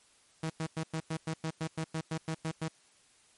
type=tone bursts; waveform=sawtooth; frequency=160 Hz; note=D#3; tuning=49 cents sharp; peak=-28 dBFS; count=14; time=0.43-2.682 s; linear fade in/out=5 ms; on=68 ms; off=100 ms; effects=white hiss -64 dBFS RMS until 3.37 s + MP3 48 kbps